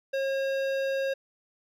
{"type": "tone with hard clipping", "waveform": "sine", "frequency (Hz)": 541, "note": "C#5", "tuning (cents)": -42, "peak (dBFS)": -28, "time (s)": [0.13, 1.14], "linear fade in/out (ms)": 10, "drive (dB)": 14, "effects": []}